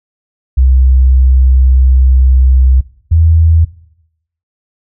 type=tone pair in turn; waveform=sine; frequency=64.6 / 81.39 Hz; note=C2 / E2; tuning=-21 / -21 cents; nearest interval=major third; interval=400 cents; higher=second; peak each=-4 dBFS; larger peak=neither; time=0.57-2.81 / 3.11-3.65 s; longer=first; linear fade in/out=10 ms; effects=noise-tail reverb RT60 0.8 s tail -19 dB re dry